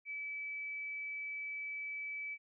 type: tone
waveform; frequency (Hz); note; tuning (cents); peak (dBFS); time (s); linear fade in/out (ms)
sine; 2300; D7; -37; -39; 0.05-2.38; 50
effects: none